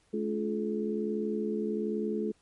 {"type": "harmonic tone with a mistuned harmonic", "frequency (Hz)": 71.3, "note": "C#2", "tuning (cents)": 49, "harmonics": [3, 4, 5, 6], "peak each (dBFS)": [-32, -42, -35, -33], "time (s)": [0.13, 2.32], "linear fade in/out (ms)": 10, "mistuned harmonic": 5, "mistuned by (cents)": -48, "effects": ["pink hiss -68 dBFS RMS until 2.41 s", "MP3 48 kbps"]}